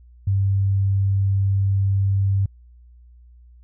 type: tone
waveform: sine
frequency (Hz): 98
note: G2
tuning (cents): 0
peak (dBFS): -16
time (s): 0.27-2.46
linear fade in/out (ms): 5
effects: added 60 Hz sine -45 dBFS peak until 3.63 s